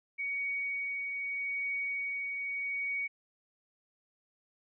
sine tone with tremolo, 2244 Hz, C#7, 21 cents sharp, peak -31 dBFS, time 0.18-3.08 s, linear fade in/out 20 ms, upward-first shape triangle, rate 0.81 Hz, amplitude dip 30%, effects none

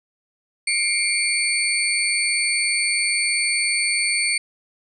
sine tone cluster, 2148 / 2347 / 4463 / 8830 Hz, C7 / D7 / C#8 / C#9, +45 / -2 / +11 / -8 cents, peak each -24 dBFS, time 0.67-4.38 s, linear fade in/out 5 ms, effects none

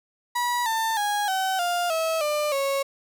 35% pulse tone with pitch steps, 970 / 894.6 / 825.1 / 761 / 701.9 / 647.4 / 597.1 / 550.7 Hz, B5 / A5 / G#5 / F#5 / F5 / E5 / D5 / C#5, -31 / +28 / -12 / +48 / +9 / -31 / +29 / -11 cents, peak -21 dBFS, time 0.35-2.83 s, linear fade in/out 10 ms, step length 310 ms, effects none

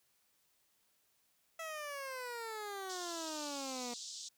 15% pulse exponential sweep, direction down, 659.3 to 237.9 Hz, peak -35 dBFS, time 1.59-3.94 s, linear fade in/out 5 ms
white band-pass noise, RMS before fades -47 dBFS, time 2.89-4.29 s, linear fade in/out 10 ms, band 3500 to 7500 Hz, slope 48 dB/octave
effects white hiss -75 dBFS RMS until 4.37 s

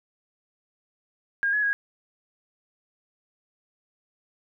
sine tone with pitch steps, 1619 / 1692 / 1646 Hz, G#6 / G#6 / G#6, -45 / +32 / -16 cents, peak -21 dBFS, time 1.43-1.73 s, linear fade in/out 0 ms, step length 100 ms, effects none

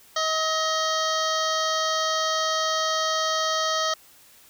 harmonic tone with a mistuned harmonic, 636 Hz, D#5, 38 cents sharp, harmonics 1 / 2 / 3 / 5 / 6 / 7 / 8 / 9 / 10, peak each -28 / -26 / -32 / -31 / -35 / -32 / -36 / -34 / -38 dBFS, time 0.16-3.94 s, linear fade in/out 5 ms, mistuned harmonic 3, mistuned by -26 cents, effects white hiss -53 dBFS RMS until 4.49 s

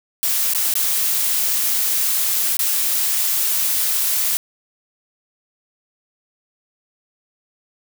blue noise with dropouts, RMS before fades -19 dBFS, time 0.23-4.37 s, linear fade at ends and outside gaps 0 ms, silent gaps 0.535-0.548 / 0.739-0.754 / 2.569-2.592 s, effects none

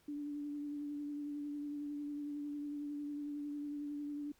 sine tone with vibrato, 291.4 Hz, D4, 13 cents flat, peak -39 dBFS, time 0.08-4.32 s, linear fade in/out 5 ms, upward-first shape triangle, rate 11 Hz, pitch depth 24 cents each way, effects pink hiss -71 dBFS RMS until 4.39 s

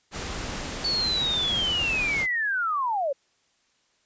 pink noise, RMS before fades -33 dBFS, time 0.11-2.27 s, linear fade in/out 50 ms
sine linear sweep, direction down, 4504 to 523.3 Hz, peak -23 dBFS, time 0.84-3.13 s, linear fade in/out 10 ms
effects white hiss -67 dBFS RMS until 4.05 s + resampled to 16000 Hz

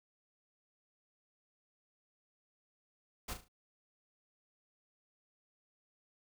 pink noise with echo, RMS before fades -40 dBFS, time 3.28-3.34 s, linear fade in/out 10 ms, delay 36 ms, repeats 4, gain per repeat -8 dB, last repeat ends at 3.484 s, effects none

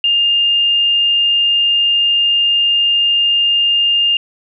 sine tone, 2813 Hz, F7, 12 cents sharp, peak -10 dBFS, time 0.04-4.17 s, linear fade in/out 2 ms, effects none

